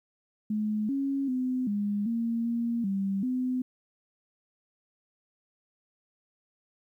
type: tone with pitch steps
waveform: sine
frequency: 213 / 274.9 / 254.8 / 204.8 / 231.1 / 234.1 / 195.4 / 253.8 Hz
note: G#3 / C#4 / C4 / G#3 / A#3 / A#3 / G3 / B3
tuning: +44 / -14 / -46 / -24 / -15 / +8 / -5 / +47 cents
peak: -26 dBFS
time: 0.5-3.62 s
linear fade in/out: 5 ms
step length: 390 ms
effects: 11-bit